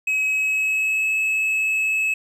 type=tone with pitch glide; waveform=triangle; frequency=2554 to 2588 Hz; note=D#7 to E7; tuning=+45 to -32 cents; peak=-17 dBFS; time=0.07-2.14 s; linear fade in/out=5 ms; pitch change=+23 cents; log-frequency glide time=0.26-1.11 s; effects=none